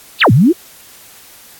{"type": "exponential two-way sweep", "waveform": "sine", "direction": "down then up", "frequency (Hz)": [4978, 103.83, 391.3], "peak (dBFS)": -5, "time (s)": [0.2, 0.53], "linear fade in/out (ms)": 20, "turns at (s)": 0.32, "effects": ["white hiss -40 dBFS RMS until 1.59 s", "AAC 64 kbps"]}